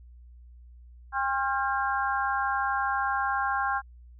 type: harmonic tone with a mistuned harmonic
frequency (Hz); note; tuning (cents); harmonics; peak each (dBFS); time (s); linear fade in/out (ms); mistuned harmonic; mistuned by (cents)
267.7; C4; +40; 3 / 4 / 5 / 6; -29 / -30 / -31 / -32; 1.12-3.82; 50; 5; +58
effects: added 60 Hz sine -47 dBFS peak until 4.19 s